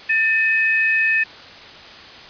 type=tone pair together; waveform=sine; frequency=1787 / 2541 Hz; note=A6 / D#7; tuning=+26 / +36 cents; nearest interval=tritone; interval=610 cents; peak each=-17 / -18 dBFS; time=0.09-1.24 s; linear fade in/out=10 ms; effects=white hiss -39 dBFS RMS until 2.29 s + resampled to 11025 Hz